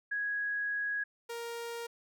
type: tone pair in turn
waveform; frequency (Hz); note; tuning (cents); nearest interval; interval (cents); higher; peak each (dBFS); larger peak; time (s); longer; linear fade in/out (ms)
sine / sawtooth; 1661.2 / 467.8; G#6 / A#4; 0 / +6; octave + minor seventh; 2194; first; -31 / -34; first; 0.11-1.04 / 1.29-1.87; first; 10
effects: none